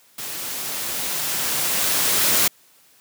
white noise with level ramp, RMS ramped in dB -31 to -17 dBFS, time 0.18-2.48 s, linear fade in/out 5 ms, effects white hiss -55 dBFS RMS until 3 s + high-pass 100 Hz 12 dB/octave

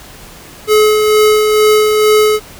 square tone with tremolo, 427 Hz, G#4, 48 cents sharp, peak -6 dBFS, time 0.67-2.4 s, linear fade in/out 50 ms, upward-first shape sine, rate 2.2 Hz, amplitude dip 35%, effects pink hiss -35 dBFS RMS until 2.59 s

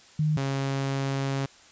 sine / sawtooth tone pair in turn, 153.3 / 136.57 Hz, D#3 / C#3, -25 / -25 cents, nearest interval major second, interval 200 cents, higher first, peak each -21 / -22 dBFS, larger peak first, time 0.19-0.37 / 0.37-1.46 s, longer second, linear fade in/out 5 ms, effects white hiss -53 dBFS RMS until 1.71 s + resampled to 16000 Hz

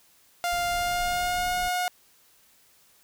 sawtooth tone with pitch glide, 700 to 720.9 Hz, F5 to F#5, +4 to -45 cents, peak -21 dBFS, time 0.44-1.88 s, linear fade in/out 0 ms, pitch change +51 cents, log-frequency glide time 0.69-1.51 s
brown noise, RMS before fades -40 dBFS, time 0.52-1.69 s, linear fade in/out 2 ms
effects white hiss -60 dBFS RMS until 3.03 s

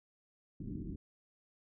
white low-pass noise, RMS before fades -42 dBFS, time 0.6-0.96 s, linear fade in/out 5 ms, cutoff 320 Hz, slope 48 dB/octave, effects none

